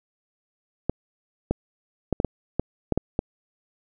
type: clicks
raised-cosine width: 2 ms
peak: -8 dBFS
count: 9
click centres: 0.896 / 1.51 / 2.127 / 2.201 / 2.247 / 2.596 / 2.923 / 2.976 / 3.191 s
effects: none